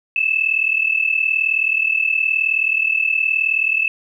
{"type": "tone pair together", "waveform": "sine", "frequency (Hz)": [2603, 2642], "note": ["E7", "E7"], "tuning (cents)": [-22, 3], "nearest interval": "unison", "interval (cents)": 25, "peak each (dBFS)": -18, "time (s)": [0.16, 3.88], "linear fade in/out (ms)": 2, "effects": ["9-bit"]}